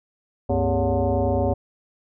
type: tone with frequency modulation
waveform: sine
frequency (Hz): 233.1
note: A#3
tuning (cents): 0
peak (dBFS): -18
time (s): 0.49-1.54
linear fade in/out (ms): 10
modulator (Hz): 165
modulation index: 3
effects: none